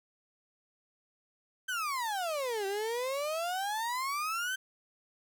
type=exponential two-way sweep; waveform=35% pulse; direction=down then up; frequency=1568 to 384.3 to 1568 Hz; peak=-30 dBFS; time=1.68-4.56 s; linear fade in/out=10 ms; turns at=2.66 s; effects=none